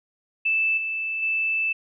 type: tone with level steps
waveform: sine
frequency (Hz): 2637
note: E7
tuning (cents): 0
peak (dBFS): -19 / -25 / -21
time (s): 0.45-1.73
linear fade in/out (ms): 10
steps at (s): 0.77 / 1.22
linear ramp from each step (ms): 10
effects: none